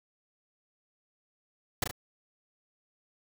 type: noise with echo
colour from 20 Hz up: pink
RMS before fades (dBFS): -27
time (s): 1.82-1.84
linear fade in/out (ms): 5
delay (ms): 36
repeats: 2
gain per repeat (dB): -5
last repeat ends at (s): 1.912
effects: none

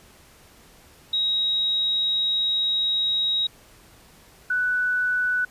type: tone pair in turn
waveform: sine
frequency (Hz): 3805 / 1486.6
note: A#7 / F#6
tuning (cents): +35 / +8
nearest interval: octave + major third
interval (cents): 1627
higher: first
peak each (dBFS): -20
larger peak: neither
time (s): 1.13-3.47 / 4.5-5.45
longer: first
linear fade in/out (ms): 5
effects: pink hiss -52 dBFS RMS until 5.5 s + resampled to 32000 Hz

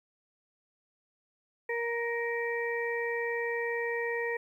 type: harmonic tone with a mistuned harmonic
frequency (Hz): 468.8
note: A#4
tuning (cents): +10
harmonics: 1 / 2 / 4 / 5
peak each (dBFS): -32 / -40 / -34 / -41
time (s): 1.69-4.37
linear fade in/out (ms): 5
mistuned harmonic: 5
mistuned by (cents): -17
effects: 11-bit

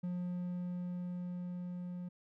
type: tone with level ramp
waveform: triangle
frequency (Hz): 178.2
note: F3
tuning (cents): +35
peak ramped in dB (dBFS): -33 to -38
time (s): 0.03-2.09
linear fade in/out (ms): 10
effects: none

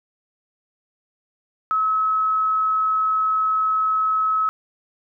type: tone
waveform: sine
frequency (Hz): 1288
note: E6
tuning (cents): -41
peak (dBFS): -17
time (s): 1.71-4.49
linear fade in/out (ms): 0
effects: none

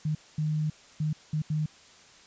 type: tone bursts at uneven times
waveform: sine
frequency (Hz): 153.5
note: D#3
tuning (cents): -23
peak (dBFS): -25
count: 5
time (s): 0.05-0.15 / 0.38-0.7 / 1-1.13 / 1.33-1.42 / 1.5-1.66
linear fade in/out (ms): 5
effects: white hiss -54 dBFS RMS until 2.26 s + resampled to 16000 Hz

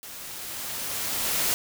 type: noise with level ramp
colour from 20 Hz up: white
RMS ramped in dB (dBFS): -41 to -24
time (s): 0.03-1.54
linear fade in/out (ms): 0
effects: none

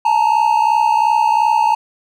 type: tone pair together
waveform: triangle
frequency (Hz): 860.2 / 923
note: A5 / A#5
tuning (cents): -39 / -17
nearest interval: minor second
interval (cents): 122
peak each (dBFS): -12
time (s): 0.05-1.75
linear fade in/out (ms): 5
effects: none

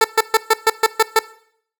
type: tone bursts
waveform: 15% pulse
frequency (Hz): 443.7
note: A4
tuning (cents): +14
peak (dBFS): -3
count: 8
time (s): 0.01-1.192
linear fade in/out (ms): 5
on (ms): 34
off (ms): 130
effects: noise-tail reverb RT60 0.6 s tail -18 dB re dry

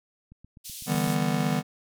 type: click train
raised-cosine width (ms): 5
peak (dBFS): -36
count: 7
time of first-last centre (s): 0.32-1.075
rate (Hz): 7.95
type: band-pass noise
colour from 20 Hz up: white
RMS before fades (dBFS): -40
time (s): 0.64-1.16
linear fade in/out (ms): 20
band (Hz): 3100 to 14000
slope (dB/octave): 24
type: chord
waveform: square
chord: E minor seventh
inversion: third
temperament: just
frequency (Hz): 148.33 / 164.81 / 197.78 / 247.2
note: D3 / E3 / G3 / B3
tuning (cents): +18 / 0 / +16 / +2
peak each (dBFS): -30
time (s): 0.86-1.63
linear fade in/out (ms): 50
effects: none

